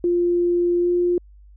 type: tone with pitch glide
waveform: sine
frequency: 349.2 to 352.4 Hz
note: F4 to F4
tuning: 0 to +16 cents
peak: -16 dBFS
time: 0.04-1.18 s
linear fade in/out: 2 ms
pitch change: +16 cents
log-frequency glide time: 0.8-0.89 s
effects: added 50 Hz sine -44 dBFS peak until 1.56 s